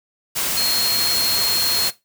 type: tone in noise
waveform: sine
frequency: 4253 Hz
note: C8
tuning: 27 cents sharp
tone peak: -18 dBFS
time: 0.56-1.89 s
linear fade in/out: 20 ms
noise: white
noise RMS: -22 dBFS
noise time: 0.35-1.91 s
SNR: +1 dB
effects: noise-tail reverb RT60 0.2 s tail -17 dB re dry